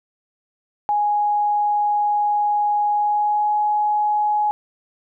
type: tone with pitch glide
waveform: sine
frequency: 830.6 to 839.3 Hz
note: G#5 to G#5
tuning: 0 to +18 cents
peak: -16 dBFS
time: 0.89-4.51 s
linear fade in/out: 0 ms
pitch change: +18 cents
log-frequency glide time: 2.91-3.54 s
effects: none